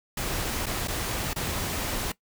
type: noise with dropouts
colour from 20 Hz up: pink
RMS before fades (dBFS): -30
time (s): 0.17-2.12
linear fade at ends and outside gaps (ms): 5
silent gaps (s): 0.659-0.665 / 0.875-0.881 / 1.334-1.36
effects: noise-tail reverb RT60 0.1 s tail -19 dB re dry